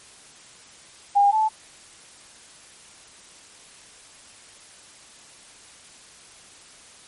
sine tone pair in turn, 808 / 870.9 Hz, G#5 / A5, -48 / -18 cents, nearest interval minor second, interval 130 cents, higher second, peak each -13 / -17 dBFS, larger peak first, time 1.15-1.32 / 1.32-1.49 s, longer neither, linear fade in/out 20 ms, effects white hiss -48 dBFS RMS until 7.07 s + MP3 48 kbps

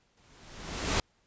pink noise with exponential growth, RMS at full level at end -25 dBFS, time 0.17-1 s, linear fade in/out 2 ms, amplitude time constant 180 ms, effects pink hiss -70 dBFS RMS until 1.26 s + resampled to 16000 Hz

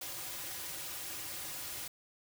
white noise with comb filter, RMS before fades -42 dBFS, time 0.01-1.88 s, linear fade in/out 5 ms, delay 4.5 ms, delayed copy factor -0.75, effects none

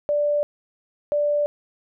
sine tone pair in turn, 587 / 587 Hz, D5 / D5, -1 / -1 cents, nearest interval unison, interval 0 cents, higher neither, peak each -18 dBFS, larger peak neither, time 0.09-0.43 / 1.12-1.46 s, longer neither, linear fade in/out 0 ms, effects none

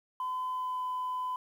sine tone with pitch glide, 1016 to 1009 Hz, B5 to B5, +49 to +37 cents, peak -30 dBFS, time 0.2-1.36 s, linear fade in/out 2 ms, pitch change -12 cents, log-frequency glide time 0.51-0.83 s, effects tanh soft clip ceiling -28 dBFS + 10-bit

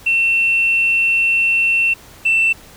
sine tone pair in turn, 2700 / 2678 Hz, E7 / E7, +41 / +27 cents, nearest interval unison, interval 14 cents, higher first, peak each -11 / -10 dBFS, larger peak second, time 0.06-1.94 / 2.25-2.53 s, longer first, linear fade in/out 10 ms, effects tanh soft clip ceiling -8 dBFS + pink hiss -42 dBFS RMS until 2.76 s

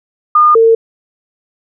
sine tone pair in turn, 1216 / 453.4 Hz, D#6 / A#4, -40 / -48 cents, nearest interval octave + perfect fourth, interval 1708 cents, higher first, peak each -4 dBFS, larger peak neither, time 0.35-0.55 / 0.55-0.75 s, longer neither, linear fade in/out 5 ms, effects none

